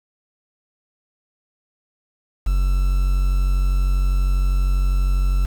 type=tone with quantisation; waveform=triangle; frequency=46.25 Hz; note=F#1; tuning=in tune; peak=-13 dBFS; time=2.46-5.46 s; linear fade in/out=10 ms; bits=6; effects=none